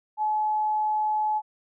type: tone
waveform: sine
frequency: 855 Hz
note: A5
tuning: 50 cents flat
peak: -22 dBFS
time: 0.17-1.42 s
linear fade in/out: 50 ms
effects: none